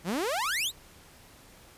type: exponential sweep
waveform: sawtooth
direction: up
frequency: 152.9 to 4200 Hz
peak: -24 dBFS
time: 0.04-0.72 s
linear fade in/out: 50 ms
effects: pink hiss -54 dBFS RMS until 1.77 s + resampled to 32000 Hz